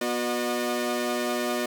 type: tone cluster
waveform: sawtooth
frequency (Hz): 243.8 / 363.2 / 607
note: B3 / F#4 / D#5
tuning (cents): -22 / -32 / -43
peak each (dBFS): -26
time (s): 0.01-1.66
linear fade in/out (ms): 5
effects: none